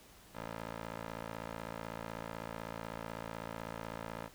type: tone with band-pass filter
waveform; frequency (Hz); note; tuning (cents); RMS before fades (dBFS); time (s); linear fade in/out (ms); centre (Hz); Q
15% pulse; 56; A1; +31; -44; 0.33-4.3; 50; 980; 0.72
effects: pink hiss -59 dBFS RMS until 4.34 s